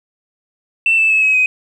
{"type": "tone with pitch steps", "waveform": "sine", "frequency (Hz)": [2677, 2636, 2595, 2555, 2515], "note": ["E7", "E7", "E7", "D#7", "D#7"], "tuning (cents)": [26, -1, -28, 45, 18], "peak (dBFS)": -9, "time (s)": [0.86, 1.46], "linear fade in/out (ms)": 2, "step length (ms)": 120, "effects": ["tanh soft clip ceiling -5 dBFS", "8-bit"]}